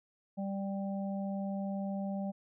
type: harmonic tone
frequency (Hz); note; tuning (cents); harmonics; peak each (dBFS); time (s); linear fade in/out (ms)
196.4; G3; +4; 1 / 3 / 4; -34 / -42 / -45; 0.37-2.32; 20
effects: none